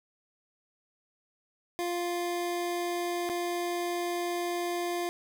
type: tone with dropouts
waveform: 25% pulse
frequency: 349.2 Hz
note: F4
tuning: in tune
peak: -26 dBFS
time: 1.79-5.09 s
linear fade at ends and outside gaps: 0 ms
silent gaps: 3.291-3.297 s
effects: none